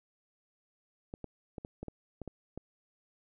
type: clicks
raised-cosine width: 2 ms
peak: -27 dBFS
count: 9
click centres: 1.139 / 1.243 / 1.582 / 1.649 / 1.83 / 1.883 / 2.217 / 2.277 / 2.576 s
effects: none